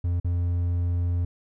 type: tone with dropouts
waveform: triangle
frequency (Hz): 87.31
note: F2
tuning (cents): 0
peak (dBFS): -20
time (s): 0.04-1.25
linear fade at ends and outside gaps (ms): 5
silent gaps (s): 0.2-0.245
effects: none